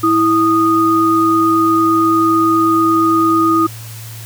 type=tone pair together; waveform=sine; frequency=327.5 / 1236.5 Hz; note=E4 / D#6; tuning=-11 / -11 cents; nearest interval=octave + major seventh; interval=2300 cents; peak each=-12 dBFS; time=0.03-3.67 s; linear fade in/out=10 ms; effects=added 112 Hz sine -29 dBFS peak until 4.25 s + white hiss -35 dBFS RMS until 4.25 s